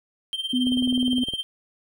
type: tone with tremolo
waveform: triangle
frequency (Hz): 3144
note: G7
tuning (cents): +4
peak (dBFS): -22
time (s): 0.33-1.43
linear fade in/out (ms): 0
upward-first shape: sine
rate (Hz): 18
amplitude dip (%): 80
type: tone with vibrato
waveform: sine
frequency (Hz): 250.9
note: B3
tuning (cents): +28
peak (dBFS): -20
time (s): 0.53-1.24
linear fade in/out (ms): 5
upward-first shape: sine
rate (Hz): 16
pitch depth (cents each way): 15
type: click train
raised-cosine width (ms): 2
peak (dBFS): -24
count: 14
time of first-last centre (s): 0.67-1.337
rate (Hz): 19.5
effects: none